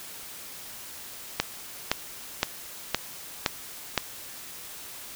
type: click train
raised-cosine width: 0.2 ms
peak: -4 dBFS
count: 6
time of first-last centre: 1.4-3.977 s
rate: 1.94 Hz
effects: white hiss -42 dBFS RMS until 5.15 s